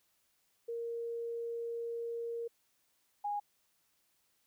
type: tone pair in turn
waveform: sine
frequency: 466.2 / 822.8 Hz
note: A#4 / G#5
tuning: 0 / -16 cents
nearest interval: minor seventh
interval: 984 cents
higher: second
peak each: -36 / -33 dBFS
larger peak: second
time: 0.68-2.48 / 3.24-3.4 s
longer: first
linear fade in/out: 10 ms
effects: white hiss -75 dBFS RMS until 4.46 s